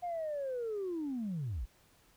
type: linear sweep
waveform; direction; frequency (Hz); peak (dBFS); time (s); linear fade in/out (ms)
sine; down; 720 to 42.46; -33; 0.02-1.66; 20
effects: tanh soft clip ceiling -31 dBFS + pink hiss -66 dBFS RMS until 2.16 s